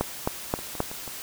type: two click trains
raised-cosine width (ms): 1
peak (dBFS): -9 / -23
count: 4 / 4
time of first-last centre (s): 0.01-0.804 / 0.59-1.077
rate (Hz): 3.78 / 6.16
effects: white hiss -38 dBFS RMS until 1.22 s